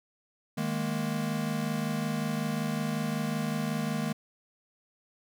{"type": "chord", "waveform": "square", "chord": "D# suspended fourth", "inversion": "none", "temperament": "equal", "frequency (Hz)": [155.56, 207.7, 233.1], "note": ["D#3", "G#3", "A#3"], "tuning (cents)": [0, 0, 0], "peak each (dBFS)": -34, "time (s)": [0.57, 4.13], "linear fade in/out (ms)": 10, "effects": []}